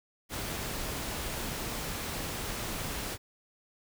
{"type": "noise", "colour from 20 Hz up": "pink", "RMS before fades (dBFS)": -36, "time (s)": [0.29, 3.18], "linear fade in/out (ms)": 50, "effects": []}